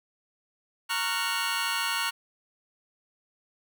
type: chord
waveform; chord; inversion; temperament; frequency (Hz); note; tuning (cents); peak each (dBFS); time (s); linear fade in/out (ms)
20% pulse; Gb major seventh; first; just; 925 / 1110 / 1387.5 / 1480; Bb5 / Db6 / F6 / Gb6; -14 / +2 / -12 / 0; -28; 0.89-2.11; 20
effects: none